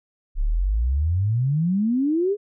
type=exponential sweep; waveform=sine; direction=up; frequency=32.17 to 425.4 Hz; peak=-18 dBFS; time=0.35-2.37 s; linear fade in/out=50 ms; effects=none